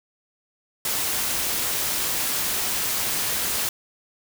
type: noise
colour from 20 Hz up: white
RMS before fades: -25 dBFS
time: 0.85-3.69 s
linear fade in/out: 2 ms
effects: none